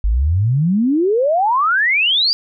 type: exponential sweep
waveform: sine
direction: up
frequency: 48.16 to 4870 Hz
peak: -12 dBFS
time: 0.04-2.33 s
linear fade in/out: 0 ms
effects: none